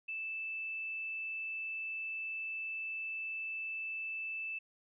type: tone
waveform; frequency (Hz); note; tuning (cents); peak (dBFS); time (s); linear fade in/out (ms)
sine; 2637; E7; 0; -37; 0.08-4.59; 10
effects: none